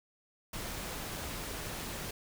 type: noise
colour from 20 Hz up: pink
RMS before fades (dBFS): -40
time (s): 0.53-2.11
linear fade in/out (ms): 5
effects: none